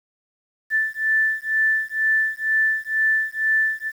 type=beating tone pair; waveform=sine; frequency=1760 / 1762.1 Hz; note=A6 / A6; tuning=0 / +2 cents; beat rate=2.1 Hz; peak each=-21 dBFS; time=0.7-3.92 s; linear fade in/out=50 ms; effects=8-bit